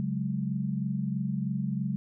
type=chord; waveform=sine; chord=C# suspended fourth; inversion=none; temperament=just; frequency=138.59 / 184.79 / 207.9 Hz; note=C#3 / F#3 / G#3; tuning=0 / -2 / +2 cents; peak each=-32 dBFS; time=0-1.96 s; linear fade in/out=0 ms; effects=none